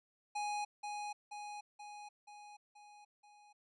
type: tone with echo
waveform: square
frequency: 830 Hz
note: G#5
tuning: 1 cent flat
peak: -37 dBFS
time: 0.35-0.65 s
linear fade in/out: 10 ms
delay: 480 ms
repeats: 6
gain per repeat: -4 dB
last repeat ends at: 3.53 s
effects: resampled to 22050 Hz